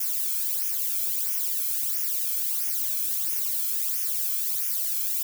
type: noise with flanger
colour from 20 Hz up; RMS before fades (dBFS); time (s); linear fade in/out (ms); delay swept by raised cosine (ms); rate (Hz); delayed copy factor
violet; -27; 0-5.23; 5; 0.24 to 1.09; 1.5; -0.8
effects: none